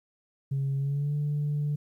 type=tone with pitch glide; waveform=sine; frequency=137.2 to 147.05 Hz; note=C#3 to D3; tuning=-17 to +3 cents; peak=-24 dBFS; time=0.51-1.76 s; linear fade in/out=10 ms; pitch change=+120 cents; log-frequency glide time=0.77-1.14 s; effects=tanh soft clip ceiling -23 dBFS + 11-bit